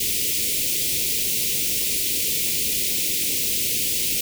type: band-stop noise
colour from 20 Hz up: white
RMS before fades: -23 dBFS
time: 0-4.21 s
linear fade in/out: 5 ms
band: 510 to 2200 Hz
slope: 48 dB/octave
effects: none